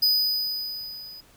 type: tone with level ramp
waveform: square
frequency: 4978 Hz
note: D#8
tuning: in tune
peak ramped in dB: -17 to -41 dBFS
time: 0.02-1.21 s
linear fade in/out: 10 ms
effects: pink hiss -56 dBFS RMS until 1.36 s